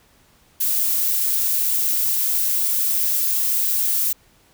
violet noise, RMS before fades -20 dBFS, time 0.6-4.13 s, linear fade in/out 10 ms, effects pink hiss -56 dBFS RMS until 4.53 s

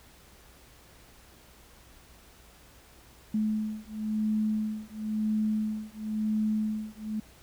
sine beating tone pair, 214.8 / 215.77 Hz, A3 / A3, -41 / -34 cents, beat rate 0.97 Hz, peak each -30 dBFS, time 3.34-7.2 s, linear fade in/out 5 ms, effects added 60 Hz sine -59 dBFS peak until 7.42 s + pink hiss -56 dBFS RMS until 7.42 s

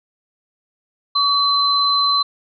sine tone pair together, 1139 / 4059 Hz, C#6 / B7, +47 / +47 cents, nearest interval octave + minor seventh, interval 2200 cents, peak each -17 / -16 dBFS, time 1.15-2.23 s, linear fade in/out 10 ms, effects none

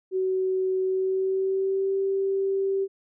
sine tone with pitch glide, 375.7 to 389.2 Hz, F#4 to G4, +26 to -12 cents, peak -22 dBFS, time 0.11-2.88 s, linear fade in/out 50 ms, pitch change +62 cents, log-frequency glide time 0.82-1.97 s, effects none

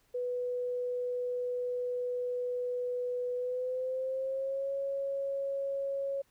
sine tone with pitch glide, 493.9 to 551.2 Hz, B4 to C#5, 0 to -10 cents, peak -31 dBFS, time 0.14-6.22 s, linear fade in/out 10 ms, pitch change +190 cents, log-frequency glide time 3.35-4.72 s, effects pink hiss -70 dBFS RMS until 6.3 s

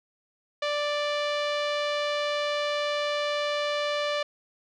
sawtooth tone with low-pass filter, 587.3 Hz, D5, in tune, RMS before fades -28 dBFS, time 0.62-4.23 s, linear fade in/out 5 ms, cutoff 3800 Hz, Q 1.7, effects none

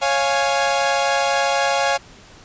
sawtooth chord, Db major, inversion none, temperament equal with one note detuned, 552.4 / 698.5 / 830.6 Hz, Db5 / F5 / Ab5, -6 / 0 / 0 cents, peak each -17 / -18 / -17 dBFS, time 0.01-1.98 s, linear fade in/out 20 ms, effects pink hiss -45 dBFS RMS until 2.44 s + resampled to 16000 Hz

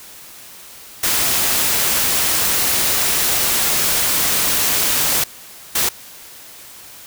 white noise bursts at uneven times, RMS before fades -17 dBFS, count 2, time 1.03-5.24 / 5.75-5.89 s, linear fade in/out 5 ms, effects white hiss -39 dBFS RMS until 7.06 s

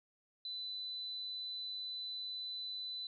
sine tone, 4001 Hz, B7, 22 cents sharp, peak -40 dBFS, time 0.45-3.07 s, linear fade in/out 2 ms, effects none

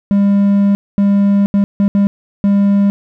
triangle tone bursts at uneven times, 200.4 Hz, G3, 38 cents sharp, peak -6 dBFS, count 6, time 0.11-0.75 / 0.98-1.46 / 1.54-1.64 / 1.8-1.88 / 1.95-2.07 / 2.44-2.9 s, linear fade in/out 0 ms, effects none

